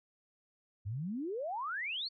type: exponential sweep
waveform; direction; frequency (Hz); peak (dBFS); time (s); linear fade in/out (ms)
sine; up; 92.5 to 4574; -35; 0.85-2.09; 20
effects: none